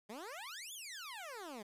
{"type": "exponential two-way sweep", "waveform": "15% pulse", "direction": "up then down", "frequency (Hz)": [196, 3548, 196], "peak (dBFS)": -39, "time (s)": [0.09, 1.63], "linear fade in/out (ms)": 10, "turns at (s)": 0.73, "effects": ["resampled to 32000 Hz", "12-bit"]}